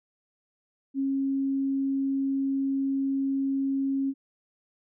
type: tone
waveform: sine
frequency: 272 Hz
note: C#4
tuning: 33 cents flat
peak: -24 dBFS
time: 0.94-4.14 s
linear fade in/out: 50 ms
effects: none